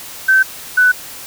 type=tone pair in turn; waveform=sine; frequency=1543 / 1493 Hz; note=G6 / F#6; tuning=-28 / +15 cents; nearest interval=minor second; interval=57 cents; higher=first; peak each=-7 dBFS; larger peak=neither; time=0.28-0.43 / 0.77-0.92 s; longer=neither; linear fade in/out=10 ms; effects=white hiss -32 dBFS RMS until 1.26 s